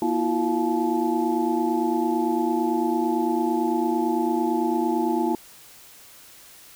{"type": "tone cluster", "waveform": "sine", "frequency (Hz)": [238.5, 327.3, 356.2, 699, 863], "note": ["A#3", "E4", "F4", "F5", "A5"], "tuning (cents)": [40, -12, 34, 1, -34], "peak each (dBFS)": [-27, -24, -27, -33, -27], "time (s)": [0.02, 5.35], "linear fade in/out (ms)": 2, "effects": ["white hiss -48 dBFS RMS until 6.75 s"]}